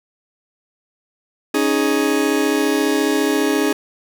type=chord; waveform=40% pulse; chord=C# suspended second; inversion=none; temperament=just; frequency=277.2 / 311.8 / 415.8 Hz; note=C#4 / D#4 / G#4; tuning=0 / +4 / +2 cents; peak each=-19 dBFS; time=1.54-3.73 s; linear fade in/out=5 ms; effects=none